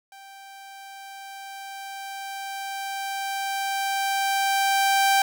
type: tone with level ramp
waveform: sawtooth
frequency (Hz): 784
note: G5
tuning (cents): 0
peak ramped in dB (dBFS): -40 to -13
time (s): 0.12-5.22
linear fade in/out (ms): 2
effects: none